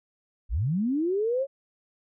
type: linear sweep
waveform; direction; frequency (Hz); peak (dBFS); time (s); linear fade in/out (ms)
sine; up; 39.22 to 560; -23; 0.49-1.47; 50
effects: none